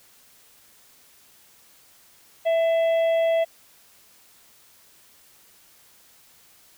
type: harmonic tone with a mistuned harmonic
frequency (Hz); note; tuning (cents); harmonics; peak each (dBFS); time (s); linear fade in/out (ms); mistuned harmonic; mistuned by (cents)
659.3; E5; 0; 1 / 3 / 4 / 5; -18 / -35 / -40 / -40; 2.45-3.45; 20; 3; +31
effects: white hiss -55 dBFS RMS until 6.77 s